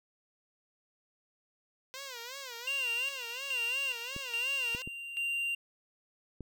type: tone with vibrato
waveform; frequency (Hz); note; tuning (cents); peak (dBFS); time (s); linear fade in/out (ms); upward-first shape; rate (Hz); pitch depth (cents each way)
5% pulse; 508; B4; +49; -30; 1.94-4.82; 0; sine; 2.8; 160
type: tone with tremolo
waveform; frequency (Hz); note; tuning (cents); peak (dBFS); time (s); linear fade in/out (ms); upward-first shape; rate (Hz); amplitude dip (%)
triangle; 2776; F7; -11; -29; 2.67-5.55; 5; square; 1.2; 65
type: clicks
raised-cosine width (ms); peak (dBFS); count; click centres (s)
3; -29; 4; 4.164 / 4.749 / 4.875 / 6.407
effects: none